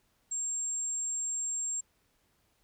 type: tone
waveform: sine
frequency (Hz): 7459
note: A#8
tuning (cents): 0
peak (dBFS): -31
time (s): 0.31-1.81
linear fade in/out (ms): 10
effects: pink hiss -72 dBFS RMS until 2.63 s

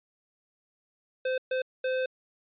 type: tone bursts at uneven times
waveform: square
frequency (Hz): 516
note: C5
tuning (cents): -24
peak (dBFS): -27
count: 3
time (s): 1.25-1.38 / 1.51-1.62 / 1.84-2.06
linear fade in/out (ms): 5
effects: resampled to 8000 Hz

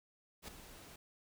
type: noise with ADSR envelope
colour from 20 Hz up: pink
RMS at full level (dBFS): -45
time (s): 0.42-0.96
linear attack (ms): 61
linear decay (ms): 4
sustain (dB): -10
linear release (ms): 4
effects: none

